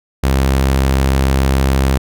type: tone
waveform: sawtooth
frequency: 66.9 Hz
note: C2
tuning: 39 cents sharp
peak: -7 dBFS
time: 0.23-1.98 s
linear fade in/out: 10 ms
effects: none